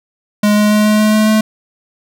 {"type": "tone with pitch steps", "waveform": "square", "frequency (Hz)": [208.5, 209.8, 211.2, 212.5, 213.9, 215.2, 216.6], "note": ["G#3", "G#3", "G#3", "G#3", "A3", "A3", "A3"], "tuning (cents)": [7, 18, 29, 40, -49, -38, -27], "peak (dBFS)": -9, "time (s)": [0.43, 1.41], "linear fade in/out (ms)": 5, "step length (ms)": 140, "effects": []}